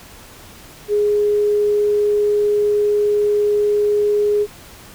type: tone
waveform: sine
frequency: 415.3 Hz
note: G#4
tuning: in tune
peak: -13 dBFS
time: 0.88-4.47 s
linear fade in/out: 50 ms
effects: pink hiss -41 dBFS RMS until 4.94 s